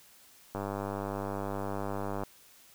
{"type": "click train", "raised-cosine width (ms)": 1, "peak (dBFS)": -21, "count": 169, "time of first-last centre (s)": [0.55, 2.235], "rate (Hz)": 99.7, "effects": ["white hiss -58 dBFS RMS until 2.74 s"]}